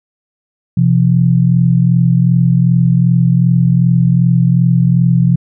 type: tone pair together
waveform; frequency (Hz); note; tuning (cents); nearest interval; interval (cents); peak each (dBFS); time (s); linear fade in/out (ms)
sine; 128.29 / 170.9; C3 / F3; -34 / -37; perfect fourth; 497; -10; 0.77-5.36; 5
effects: none